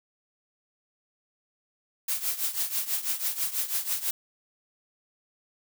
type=noise with tremolo; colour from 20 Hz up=blue; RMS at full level=-26 dBFS; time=2.08-4.11 s; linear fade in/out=5 ms; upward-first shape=triangle; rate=6.1 Hz; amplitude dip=85%; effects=none